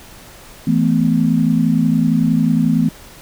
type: chord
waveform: sine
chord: E suspended fourth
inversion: none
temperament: equal with one note detuned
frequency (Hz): 164.81 / 220 / 251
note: E3 / A3 / B3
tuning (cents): 0 / 0 / +28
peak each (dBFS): -16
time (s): 0.67-2.89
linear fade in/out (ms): 5
effects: pink hiss -40 dBFS RMS until 3.21 s